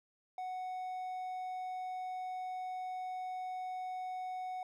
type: tone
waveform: triangle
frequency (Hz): 740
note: F#5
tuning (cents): 0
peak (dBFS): -36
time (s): 0.38-4.63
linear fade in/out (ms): 2
effects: none